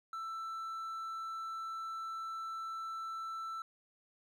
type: tone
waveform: triangle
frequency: 1329 Hz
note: E6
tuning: 14 cents sharp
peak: -37 dBFS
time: 0.13-3.62 s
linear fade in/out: 2 ms
effects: none